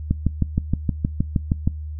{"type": "click train", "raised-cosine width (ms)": 5, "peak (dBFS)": -6, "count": 11, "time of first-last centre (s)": [0.11, 1.675], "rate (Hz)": 6.39, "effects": ["noise-tail reverb RT60 0.2 s tail -23 dB re dry", "added 76 Hz sine -28 dBFS peak until 1.99 s"]}